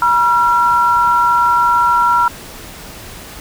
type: tone pair together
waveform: sine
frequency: 963 / 1365.8 Hz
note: B5 / F6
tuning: -44 / -39 cents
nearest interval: tritone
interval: 605 cents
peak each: -12 dBFS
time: 0.02-2.28 s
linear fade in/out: 2 ms
effects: pink hiss -33 dBFS RMS until 3.4 s